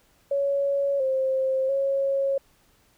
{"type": "tone with pitch steps", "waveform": "sine", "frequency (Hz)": [559, 528, 548], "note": ["C#5", "C5", "C#5"], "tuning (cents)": [14, 16, -20], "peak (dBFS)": -21, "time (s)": [0.31, 2.38], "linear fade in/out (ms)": 5, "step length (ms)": 690, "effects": ["pink hiss -62 dBFS RMS until 2.97 s"]}